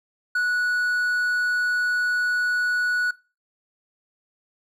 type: tone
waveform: triangle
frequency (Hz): 1470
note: F#6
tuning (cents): -12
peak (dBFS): -18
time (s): 0.35-3.11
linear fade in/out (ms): 5
effects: noise-tail reverb RT60 0.3 s tail -19 dB re dry